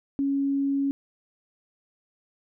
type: tone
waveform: sine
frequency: 277.2 Hz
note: C#4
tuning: in tune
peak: -22 dBFS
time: 0.19-0.91 s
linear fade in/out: 0 ms
effects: none